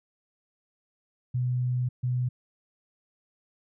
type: tone bursts at uneven times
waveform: sine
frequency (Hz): 124.9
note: B2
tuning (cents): +20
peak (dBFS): -24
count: 2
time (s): 1.34-1.89 / 2.03-2.29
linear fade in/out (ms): 10
effects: none